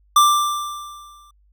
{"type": "tone with exponential decay", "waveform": "square", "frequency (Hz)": 1180, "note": "D6", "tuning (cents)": 8, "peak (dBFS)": -9, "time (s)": [0.16, 1.31], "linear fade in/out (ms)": 5, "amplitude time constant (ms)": 250, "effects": ["added 50 Hz sine -54 dBFS peak until 1.52 s"]}